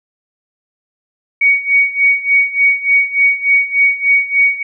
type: tone with tremolo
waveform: sine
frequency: 2243 Hz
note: C#7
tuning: 20 cents sharp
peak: -6 dBFS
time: 1.41-4.63 s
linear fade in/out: 5 ms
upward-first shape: sine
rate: 3.4 Hz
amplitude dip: 85%
effects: none